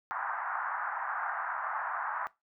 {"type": "band-pass noise", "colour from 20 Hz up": "white", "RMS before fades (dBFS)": -35, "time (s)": [0.11, 2.27], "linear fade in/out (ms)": 0, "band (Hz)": [750, 1600], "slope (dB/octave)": 48, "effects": ["noise-tail reverb RT60 0.2 s tail -19 dB re dry"]}